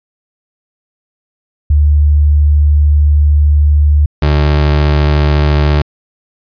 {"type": "tone pair in turn", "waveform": ["sine", "30% pulse"], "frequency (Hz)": [73.9, 74.17], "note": ["D2", "D2"], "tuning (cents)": [11, 18], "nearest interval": "unison", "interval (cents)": 7, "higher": "second", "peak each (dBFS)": -5, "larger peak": "neither", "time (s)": [[1.7, 4.06], [4.22, 5.82]], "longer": "first", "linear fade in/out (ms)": 5, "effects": ["resampled to 11025 Hz"]}